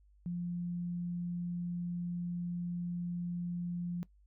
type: tone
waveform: sine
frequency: 174.61 Hz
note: F3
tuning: in tune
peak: -34 dBFS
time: 0.26-4.03 s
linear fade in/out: 0 ms
effects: noise-tail reverb RT60 0.1 s tail -20 dB re dry + added 50 Hz sine -61 dBFS peak until 4.26 s